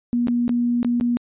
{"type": "tone with dropouts", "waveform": "sine", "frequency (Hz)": 240.2, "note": "B3", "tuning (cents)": -48, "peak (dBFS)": -17, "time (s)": [0.13, 1.17], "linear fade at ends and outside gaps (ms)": 0, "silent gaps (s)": [[0.272, 0.283], [0.48, 0.493], [0.83, 0.847], [1, 1.01]], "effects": ["resampled to 8000 Hz"]}